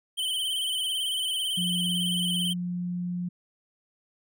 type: tone with vibrato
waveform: square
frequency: 3084 Hz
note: G7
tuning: 29 cents flat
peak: -27 dBFS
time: 0.17-2.54 s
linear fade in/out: 20 ms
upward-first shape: sine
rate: 18 Hz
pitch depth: 59 cents each way
type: tone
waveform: sine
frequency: 177.3 Hz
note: F3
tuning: 26 cents sharp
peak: -28 dBFS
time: 1.57-3.29 s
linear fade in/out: 10 ms
effects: none